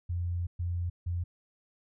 sine tone bursts at uneven times, 87.31 Hz, F2, in tune, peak -29 dBFS, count 3, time 0.09-0.47 / 0.59-0.9 / 1.06-1.24 s, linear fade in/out 10 ms, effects none

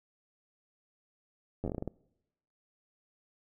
slowing click train, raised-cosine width 2 ms, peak -22 dBFS, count 10, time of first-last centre 1.64-1.877 s, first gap 10 ms, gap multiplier 1.23, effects noise-tail reverb RT60 0.9 s tail -24 dB re dry

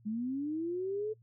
sine linear sweep, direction up, 206.5 to 440 Hz, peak -32 dBFS, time 0.05-1.14 s, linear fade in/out 20 ms, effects noise-tail reverb RT60 0.1 s tail -25 dB re dry + added 116 Hz sine -59 dBFS peak until 1.22 s

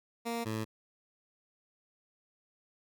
15% pulse tone pair in turn, 233.1 / 110.01 Hz, A#3 / A2, 0 / 0 cents, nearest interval octave + minor second, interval 1300 cents, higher first, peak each -27 dBFS, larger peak neither, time 0.25-0.45 / 0.45-0.65 s, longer neither, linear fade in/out 20 ms, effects none

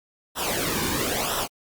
pink noise with flanger, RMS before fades -26 dBFS, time 0.35-1.48 s, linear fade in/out 50 ms, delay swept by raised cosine 0.44 to 1.54 ms, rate 1 Hz, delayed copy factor -0.75, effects Opus 48 kbps

